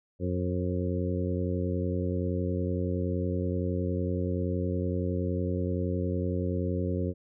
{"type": "harmonic tone with a mistuned harmonic", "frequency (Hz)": 90.7, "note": "F#2", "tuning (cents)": -34, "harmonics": [1, 2, 3, 4, 5, 6], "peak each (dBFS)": [-30, -33, -35, -36, -37, -38], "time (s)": [0.19, 7.14], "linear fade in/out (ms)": 50, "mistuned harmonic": 6, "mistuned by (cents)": -27, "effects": []}